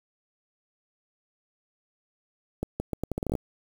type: accelerating click train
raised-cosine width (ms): 2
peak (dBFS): -15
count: 12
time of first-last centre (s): 2.63-3.352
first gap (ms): 170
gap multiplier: 0.78
effects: 7-bit